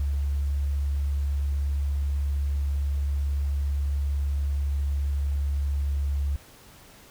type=tone; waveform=sine; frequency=70.6 Hz; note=C#2; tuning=32 cents sharp; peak=-23 dBFS; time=0-6.36 s; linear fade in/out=0 ms; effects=pink hiss -51 dBFS RMS until 7.1 s